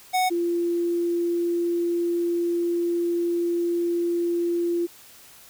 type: tone pair in turn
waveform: square / sine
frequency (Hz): 740 / 344.1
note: F#5 / F4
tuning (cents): 0 / -26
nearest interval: octave + minor second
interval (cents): 1326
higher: first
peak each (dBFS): -20 / -21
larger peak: first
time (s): 0.13-0.3 / 0.3-4.87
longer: second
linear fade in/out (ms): 20
effects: white hiss -49 dBFS RMS until 5.49 s